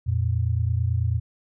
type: tone pair together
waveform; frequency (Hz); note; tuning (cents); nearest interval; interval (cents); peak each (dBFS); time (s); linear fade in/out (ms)
sine; 86.84 / 116; F2 / A#2; -9 / -8; perfect fourth; 501; -23; 0.06-1.2; 20
effects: none